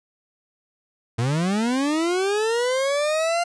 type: linear sweep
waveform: 40% pulse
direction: up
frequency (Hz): 110 to 700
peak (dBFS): -19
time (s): 1.18-3.44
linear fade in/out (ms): 10
effects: resampled to 22050 Hz